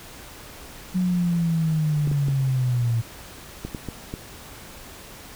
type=linear sweep; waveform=sine; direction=down; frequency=185 to 113.5 Hz; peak=-19 dBFS; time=0.94-3.02 s; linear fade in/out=20 ms
type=clicks; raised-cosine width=3 ms; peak=-17 dBFS; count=7; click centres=2.074 / 2.115 / 2.284 / 3.65 / 3.748 / 3.887 / 4.139 s
effects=pink hiss -42 dBFS RMS until 5.35 s